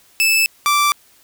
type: tone pair in turn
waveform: sawtooth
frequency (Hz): 2626 / 1169.8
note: E7 / D6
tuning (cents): -7 / -7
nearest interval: octave + major second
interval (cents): 1400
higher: first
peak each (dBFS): -9 / -9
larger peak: neither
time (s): 0.2-0.46 / 0.66-0.92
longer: neither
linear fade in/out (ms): 0
effects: white hiss -52 dBFS RMS until 1.23 s